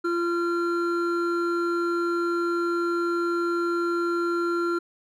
triangle tone pair together, 344 / 1376 Hz, F4 / F6, -26 / -26 cents, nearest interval 2 octaves, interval 2400 cents, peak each -22 / -26 dBFS, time 0.04-4.79 s, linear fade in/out 10 ms, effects none

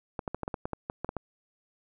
clicks, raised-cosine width 1 ms, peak -18 dBFS, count 12, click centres 0.192 / 0.278 / 0.346 / 0.433 / 0.479 / 0.542 / 0.655 / 0.733 / 0.899 / 1.046 / 1.091 / 1.167 s, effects none

